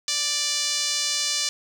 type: tone with band-pass filter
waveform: 5% pulse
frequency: 587.3 Hz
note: D5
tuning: in tune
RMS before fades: -25 dBFS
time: 0.08-1.49 s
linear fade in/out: 2 ms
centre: 5400 Hz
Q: 1.1
effects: 9-bit